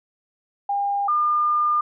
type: tone pair in turn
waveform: sine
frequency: 805 / 1206.1 Hz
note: G5 / D6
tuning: +46 / +46 cents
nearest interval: perfect fifth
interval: 700 cents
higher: second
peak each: -20 / -17 dBFS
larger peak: second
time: 0.69-1.08 / 1.08-1.81 s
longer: second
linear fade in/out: 5 ms
effects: none